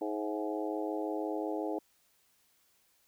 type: harmonic tone with a mistuned harmonic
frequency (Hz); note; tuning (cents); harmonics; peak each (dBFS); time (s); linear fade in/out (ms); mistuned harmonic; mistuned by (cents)
105.6; G#2; +29; 3 / 4 / 5 / 6 / 7 / 8; -36 / -38 / -40 / -42 / -43 / -44; 0.01-1.79; 5; 6; +50
effects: white hiss -70 dBFS RMS until 3.07 s